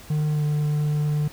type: tone with pitch glide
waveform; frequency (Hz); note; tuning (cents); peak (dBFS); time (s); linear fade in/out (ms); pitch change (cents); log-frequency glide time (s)
triangle; 151.6 to 149.25; D#3 to D3; -45 to +28; -18; 0.1-1.28; 5; -27; 0.31-0.39
effects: pink hiss -45 dBFS RMS until 1.32 s